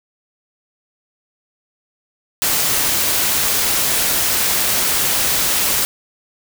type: noise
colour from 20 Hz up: white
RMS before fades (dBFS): -17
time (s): 2.42-5.85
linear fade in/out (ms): 0
effects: none